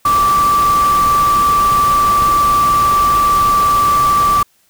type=tone in noise; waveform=sine; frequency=1165 Hz; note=D6; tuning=14 cents flat; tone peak=-9 dBFS; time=0.05-4.43 s; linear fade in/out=5 ms; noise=pink; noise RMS=-23 dBFS; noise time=0.05-4.43 s; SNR=+11 dB; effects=white hiss -56 dBFS RMS until 4.69 s